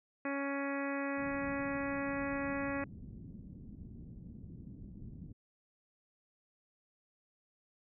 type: harmonic tone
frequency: 278.5 Hz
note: C#4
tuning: 8 cents sharp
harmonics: 1 / 2 / 3 / 4 / 5 / 6 / 7 / 8 / 9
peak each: -37 / -40 / -47 / -45 / -47 / -45 / -45 / -51 / -49 dBFS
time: 0.25-2.84 s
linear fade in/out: 2 ms
type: low-pass noise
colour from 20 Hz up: white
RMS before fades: -49 dBFS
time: 1.17-5.33 s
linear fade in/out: 10 ms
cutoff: 230 Hz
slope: 24 dB/octave
effects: none